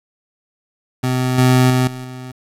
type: tone with level steps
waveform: 25% pulse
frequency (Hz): 127.6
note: C3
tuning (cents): -43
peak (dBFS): -12 / -6 / -9 / -23 / -26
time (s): 1.03-2.32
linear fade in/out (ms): 10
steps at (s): 1.38 / 1.7 / 1.87 / 2.04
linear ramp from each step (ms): 5
effects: resampled to 32000 Hz + 7-bit